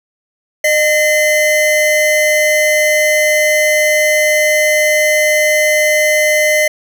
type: tone pair together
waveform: square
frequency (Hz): 610 / 2052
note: D#5 / C7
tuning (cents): -34 / -34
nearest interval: octave + major sixth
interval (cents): 2100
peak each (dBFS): -13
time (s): 0.64-6.68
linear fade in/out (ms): 5
effects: none